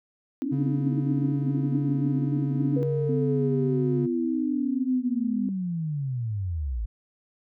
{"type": "band-pass noise", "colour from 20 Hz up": "pink", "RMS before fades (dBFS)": -28, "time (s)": [0.42, 2.83], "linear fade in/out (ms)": 0, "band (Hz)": [260, 300], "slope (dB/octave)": 96}
{"type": "tone", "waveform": "triangle", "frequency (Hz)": 140.3, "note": "C#3", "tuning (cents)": 21, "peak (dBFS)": -23, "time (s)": [0.51, 4.07], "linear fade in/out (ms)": 20}
{"type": "linear sweep", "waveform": "sine", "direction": "down", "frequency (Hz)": [487.5, 49.93], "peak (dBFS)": -26, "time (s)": [2.76, 6.86], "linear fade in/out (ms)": 10}
{"type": "tone with vibrato", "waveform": "sine", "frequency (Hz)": 252.4, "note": "B3", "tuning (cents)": 38, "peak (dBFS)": -26, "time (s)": [3.09, 5.49], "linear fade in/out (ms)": 2, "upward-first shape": "square", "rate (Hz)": 1.7, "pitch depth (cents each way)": 19}
{"effects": []}